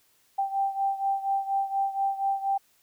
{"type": "beating tone pair", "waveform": "sine", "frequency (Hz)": [784, 788.2], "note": ["G5", "G5"], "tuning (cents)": [0, 9], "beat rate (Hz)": 4.2, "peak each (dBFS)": [-26, -30], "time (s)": [0.38, 2.58], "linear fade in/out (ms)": 10, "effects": ["white hiss -65 dBFS RMS until 2.82 s"]}